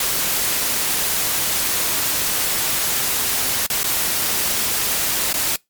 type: noise with dropouts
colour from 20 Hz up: white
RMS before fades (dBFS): -20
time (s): 0-5.56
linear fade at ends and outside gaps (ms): 2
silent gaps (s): 3.665-3.7 / 3.832-3.841 / 5.329-5.34
effects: noise-tail reverb RT60 0.2 s tail -25 dB re dry + MP3 96 kbps